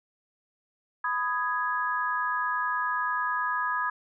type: chord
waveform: sine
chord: G# minor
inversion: first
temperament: just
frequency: 996.7 / 1245.9 / 1661.2 Hz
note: B5 / D#6 / G#6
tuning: +16 / +2 / 0 cents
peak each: -30 dBFS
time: 1.04-3.9 s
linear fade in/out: 5 ms
effects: none